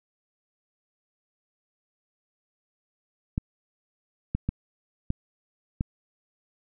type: clicks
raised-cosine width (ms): 5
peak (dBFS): -13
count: 5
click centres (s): 3.379 / 4.35 / 4.49 / 5.104 / 5.809
effects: none